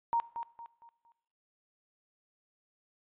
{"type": "tone with echo", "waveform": "sine", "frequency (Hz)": 932.3, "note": "A#5", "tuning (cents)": 0, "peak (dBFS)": -26, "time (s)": [0.13, 0.2], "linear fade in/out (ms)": 0, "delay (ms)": 230, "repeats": 4, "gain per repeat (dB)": -9, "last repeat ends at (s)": 1.12, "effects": ["noise-tail reverb RT60 0.9 s tail -20 dB re dry", "resampled to 8000 Hz"]}